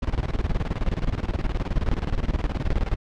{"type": "noise with tremolo", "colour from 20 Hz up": "brown", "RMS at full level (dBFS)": -22, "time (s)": [0.02, 2.96], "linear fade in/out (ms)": 10, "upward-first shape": "square", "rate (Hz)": 19, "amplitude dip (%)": 80, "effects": ["low-pass 4000 Hz 12 dB/octave"]}